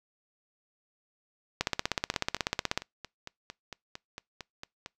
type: two click trains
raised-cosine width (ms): 0.2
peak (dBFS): -9 / -22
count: 20 / 13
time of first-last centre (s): 1.61-2.776 / 2.14-4.861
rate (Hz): 16.3 / 4.41
effects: noise-tail reverb RT60 0.2 s tail -26 dB re dry